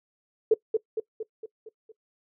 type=tone with echo; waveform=sine; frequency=440 Hz; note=A4; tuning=in tune; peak=-14 dBFS; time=0.51-0.54 s; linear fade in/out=5 ms; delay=230 ms; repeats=6; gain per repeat=-5 dB; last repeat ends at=1.92 s; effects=noise-tail reverb RT60 0.1 s tail -21 dB re dry